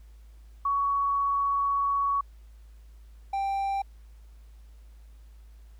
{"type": "tone pair in turn", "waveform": ["sine", "triangle"], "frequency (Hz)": [1121, 787.4], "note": ["C#6", "G5"], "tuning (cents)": [19, 8], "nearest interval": "tritone", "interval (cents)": 611, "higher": "first", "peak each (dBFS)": [-23, -24], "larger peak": "first", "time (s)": [[0.65, 2.21], [3.33, 3.82]], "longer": "first", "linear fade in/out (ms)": 5, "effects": ["added 54 Hz sine -47 dBFS peak until 5.79 s", "pink hiss -67 dBFS RMS until 5.79 s"]}